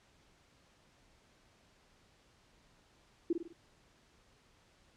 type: tone with echo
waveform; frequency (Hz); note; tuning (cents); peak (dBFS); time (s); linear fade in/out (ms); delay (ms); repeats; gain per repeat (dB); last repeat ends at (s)
sine; 338.2; E4; +44; -27; 3.3-3.33; 5; 50; 4; -6; 3.53
effects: pink hiss -67 dBFS RMS until 4.96 s + low-pass 7000 Hz 12 dB/octave